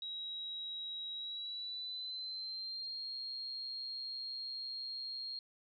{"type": "tone with pitch glide", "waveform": "sine", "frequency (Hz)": [3845, 4242], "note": ["B7", "C8"], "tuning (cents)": [-47, 23], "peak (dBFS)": -40, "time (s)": [0.02, 5.39], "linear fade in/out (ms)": 2, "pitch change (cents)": 170, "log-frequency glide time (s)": [1.14, 3.04], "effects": []}